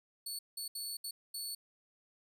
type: tone bursts at uneven times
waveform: 20% pulse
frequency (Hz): 4435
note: C#8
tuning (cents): 0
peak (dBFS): -33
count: 5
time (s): 0.26-0.39 / 0.57-0.68 / 0.75-0.97 / 1.04-1.11 / 1.34-1.55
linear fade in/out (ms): 5
effects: none